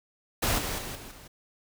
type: noise with level steps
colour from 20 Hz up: pink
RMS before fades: -26 / -32 / -37 / -44 / -49 dBFS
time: 0.42-1.28 s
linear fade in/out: 10 ms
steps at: 0.58 / 0.78 / 0.95 / 1.11 s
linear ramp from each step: 5 ms
effects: none